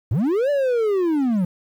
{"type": "linear two-way sweep", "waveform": "triangle", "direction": "up then down", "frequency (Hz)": [87.31, 588, 170.8], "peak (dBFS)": -15, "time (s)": [0.11, 1.45], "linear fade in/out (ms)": 5, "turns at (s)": 0.5, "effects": ["9-bit"]}